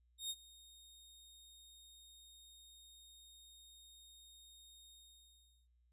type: tone with ADSR envelope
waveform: sawtooth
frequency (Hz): 3708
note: A#7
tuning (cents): -10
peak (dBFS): -35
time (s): 0.18-5.68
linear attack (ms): 120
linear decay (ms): 47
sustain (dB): -21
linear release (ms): 760
effects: added 60 Hz sine -70 dBFS peak until 5.92 s + resampled to 32000 Hz